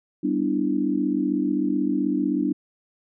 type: chord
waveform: sine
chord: E minor seventh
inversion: first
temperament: equal with one note detuned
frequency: 194.64 / 246.9 / 293.7 / 329.6 Hz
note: G3 / B3 / D4 / E4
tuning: -12 / 0 / 0 / 0 cents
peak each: -28 / -27 / -23 / -28 dBFS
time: 0.23-2.53 s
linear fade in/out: 10 ms
effects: none

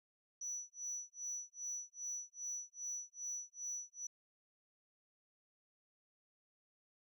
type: tone with tremolo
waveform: sine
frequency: 5920 Hz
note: F#8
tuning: in tune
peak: -37 dBFS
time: 0.41-4.07 s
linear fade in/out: 5 ms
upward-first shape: sine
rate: 2.5 Hz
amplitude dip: 100%
effects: tanh soft clip ceiling -38 dBFS

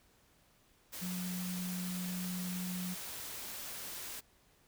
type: tone in noise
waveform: sine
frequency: 181.3 Hz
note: F#3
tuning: 35 cents flat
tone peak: -37 dBFS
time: 1.01-2.95 s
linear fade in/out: 20 ms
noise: white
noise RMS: -44 dBFS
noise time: 0.92-4.21 s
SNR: +4 dB
effects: pink hiss -68 dBFS RMS until 4.67 s

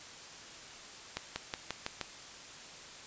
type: accelerating click train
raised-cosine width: 0.2 ms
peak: -17 dBFS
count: 6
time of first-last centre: 1.17-2.013 s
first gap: 190 ms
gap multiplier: 0.94
effects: white hiss -49 dBFS RMS until 3.06 s + resampled to 16000 Hz

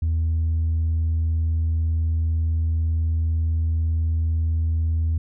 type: tone with tanh clipping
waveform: triangle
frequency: 81 Hz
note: E2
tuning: 30 cents flat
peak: -19 dBFS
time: 0.02-5.18 s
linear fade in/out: 5 ms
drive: 6 dB
effects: none

